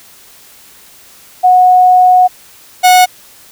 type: tone pair in turn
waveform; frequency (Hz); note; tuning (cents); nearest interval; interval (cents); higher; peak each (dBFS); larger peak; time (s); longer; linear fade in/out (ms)
sine / 45% pulse; 732 / 732; F#5 / F#5; -19 / -19; unison; 0; neither; -3; neither; 1.43-2.28 / 2.83-3.06; first; 20
effects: white hiss -40 dBFS RMS until 3.51 s